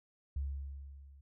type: tone with level ramp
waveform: sine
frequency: 69.3 Hz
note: C#2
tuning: in tune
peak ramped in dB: -32 to -55 dBFS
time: 0.36-1.21 s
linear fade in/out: 5 ms
effects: none